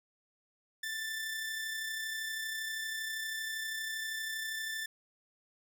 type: tone with amplitude modulation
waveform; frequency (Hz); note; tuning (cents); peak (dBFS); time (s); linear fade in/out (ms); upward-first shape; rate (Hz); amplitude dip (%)
sawtooth; 1769; A6; +9; -31; 0.83-4.86; 5; sine; 32.6; 30
effects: 12-bit